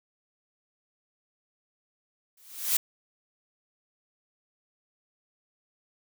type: noise with exponential growth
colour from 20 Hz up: blue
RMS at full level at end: -21 dBFS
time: 2.37-2.77 s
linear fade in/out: 5 ms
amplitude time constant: 86 ms
effects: none